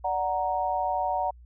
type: chord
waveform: sine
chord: D augmented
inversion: none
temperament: equal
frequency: 587.3 / 740 / 932.3 Hz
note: D5 / F#5 / A#5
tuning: 0 / 0 / 0 cents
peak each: -32 / -27 / -29 dBFS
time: 0.04-1.31 s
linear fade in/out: 10 ms
effects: added 60 Hz sine -47 dBFS peak until 1.45 s